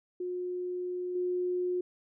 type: tone with level steps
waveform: sine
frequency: 360 Hz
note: F#4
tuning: 47 cents flat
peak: -32 / -28 dBFS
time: 0.2-1.81 s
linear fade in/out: 5 ms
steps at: 1.15 s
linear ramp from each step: 5 ms
effects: none